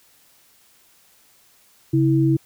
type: tone pair together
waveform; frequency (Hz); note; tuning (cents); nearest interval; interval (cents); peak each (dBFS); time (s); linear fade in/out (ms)
sine; 136.77 / 325.3; C#3 / E4; -23 / -23; octave + minor third; 1500; -17; 1.93-2.37; 10
effects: white hiss -56 dBFS RMS until 2.45 s